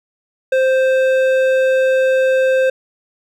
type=tone with hard clipping; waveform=sine; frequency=523.3 Hz; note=C5; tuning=in tune; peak=-13 dBFS; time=0.52-2.7 s; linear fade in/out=5 ms; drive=10 dB; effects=none